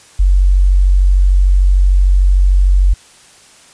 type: tone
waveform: sine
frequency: 46.67 Hz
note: F#1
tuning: 16 cents sharp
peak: -6 dBFS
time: 0.19-2.94 s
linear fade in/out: 10 ms
effects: white hiss -43 dBFS RMS until 3.73 s + resampled to 22050 Hz